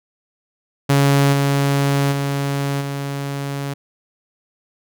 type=tone with level steps; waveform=sawtooth; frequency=140.1 Hz; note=C#3; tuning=19 cents sharp; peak=-8 / -11 / -15 / -19 dBFS; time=0.89-3.74 s; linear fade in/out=10 ms; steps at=1.32 / 2.11 / 2.8 s; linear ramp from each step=20 ms; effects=none